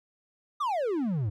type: exponential sweep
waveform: triangle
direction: down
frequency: 1244.5 to 95.6 Hz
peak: -24 dBFS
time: 0.6-1.3 s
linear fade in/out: 10 ms
effects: none